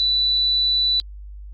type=tone; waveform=sine; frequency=3970 Hz; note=B7; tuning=8 cents sharp; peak=-16 dBFS; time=0-1 s; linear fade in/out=0 ms; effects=added 50 Hz sine -34 dBFS peak until 1.53 s + Opus 32 kbps